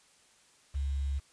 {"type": "tone with quantisation", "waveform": "sine", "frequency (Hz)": 69.3, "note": "C#2", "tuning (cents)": 0, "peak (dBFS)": -29, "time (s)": [0.74, 1.2], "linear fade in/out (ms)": 20, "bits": 9, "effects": ["white hiss -63 dBFS RMS until 1.32 s", "resampled to 22050 Hz"]}